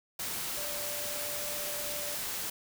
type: tone in noise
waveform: sine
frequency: 587.3 Hz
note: D5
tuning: in tune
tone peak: -42 dBFS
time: 0.57-2.15 s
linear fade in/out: 5 ms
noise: white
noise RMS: -36 dBFS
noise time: 0.19-2.5 s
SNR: -9 dB
effects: none